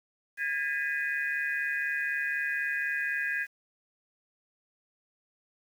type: tone cluster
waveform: sine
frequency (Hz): 1633 / 1777 / 1989 / 2486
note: G#6 / A6 / B6 / D#7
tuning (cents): -30 / +17 / +12 / -2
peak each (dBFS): -30 / -37 / -36 / -37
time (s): 0.37-3.47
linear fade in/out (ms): 50
effects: 9-bit